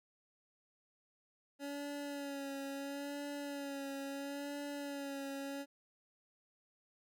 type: tone with vibrato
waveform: 25% pulse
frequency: 281.4 Hz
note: C#4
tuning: 26 cents sharp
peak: -37 dBFS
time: 1.59-5.66 s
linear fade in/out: 50 ms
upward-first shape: sine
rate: 0.74 Hz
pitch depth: 36 cents each way
effects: none